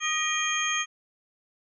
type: tone cluster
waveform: sine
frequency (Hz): 1238 / 1895 / 2427 / 3193 / 6480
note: D#6 / A#6 / D#7 / G7 / G#8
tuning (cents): -9 / +28 / -44 / +31 / -43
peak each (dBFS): -31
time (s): 0-0.86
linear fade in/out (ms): 50
effects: none